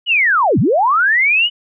sine linear two-way sweep, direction down then up, 3000 to 92.5 to 3000 Hz, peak -10 dBFS, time 0.06-1.5 s, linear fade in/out 50 ms, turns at 0.59 s, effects none

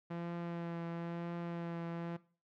sawtooth tone with vibrato, 170 Hz, F3, 46 cents flat, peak -35 dBFS, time 0.1-2.17 s, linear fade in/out 10 ms, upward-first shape triangle, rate 1 Hz, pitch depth 18 cents each way, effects noise-tail reverb RT60 0.4 s tail -19 dB re dry + low-pass 2000 Hz 12 dB/octave

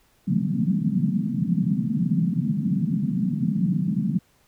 pink band-pass noise, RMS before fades -23 dBFS, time 0.27-4.19 s, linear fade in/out 10 ms, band 150 to 230 Hz, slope 48 dB/octave, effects pink hiss -62 dBFS RMS until 4.47 s

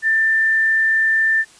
sine tone, 1782 Hz, A6, 22 cents sharp, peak -13 dBFS, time 0.02-1.45 s, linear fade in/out 50 ms, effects white hiss -47 dBFS RMS until 1.59 s + resampled to 22050 Hz

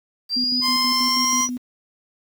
sine exponential sweep, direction up, 4688 to 5860 Hz, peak -19 dBFS, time 0.29-1.5 s, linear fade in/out 50 ms
sine tone with tremolo, 248.3 Hz, B3, 9 cents sharp, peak -24 dBFS, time 0.36-1.58 s, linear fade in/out 10 ms, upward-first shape square, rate 6.2 Hz, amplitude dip 55%
sawtooth tone, 1046.5 Hz, C6, in tune, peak -18 dBFS, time 0.61-1.48 s, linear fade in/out 50 ms
effects 8-bit

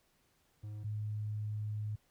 triangle / sine tone pair in turn, 105.5 / 106.04 Hz, G#2 / G#2, +28 / +37 cents, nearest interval unison, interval 9 cents, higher second, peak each -39 / -35 dBFS, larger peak second, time 0.63-0.84 / 0.84-1.96 s, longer second, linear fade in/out 10 ms, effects pink hiss -73 dBFS RMS until 2.1 s

